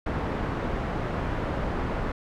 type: low-pass noise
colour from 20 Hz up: pink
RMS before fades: -29 dBFS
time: 0.06-2.12 s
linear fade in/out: 5 ms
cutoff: 1400 Hz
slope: 12 dB/octave
effects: none